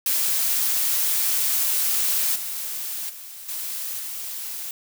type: noise with level steps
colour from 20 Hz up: blue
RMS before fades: -22 / -30 / -39 / -30 / -32 dBFS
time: 0.06-4.71 s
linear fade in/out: 2 ms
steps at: 2.35 / 3.09 / 3.48 / 3.99 s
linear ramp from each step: 10 ms
effects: none